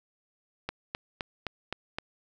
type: click train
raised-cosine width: 0.3 ms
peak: -16 dBFS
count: 6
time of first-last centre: 0.69-1.985 s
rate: 3.86 Hz
effects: none